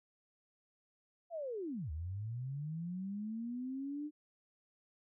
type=linear two-way sweep; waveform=sine; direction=down then up; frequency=698.5 to 72.9 to 303.3 Hz; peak=-38 dBFS; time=1.3-4.11 s; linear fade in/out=50 ms; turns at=1.91 s; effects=none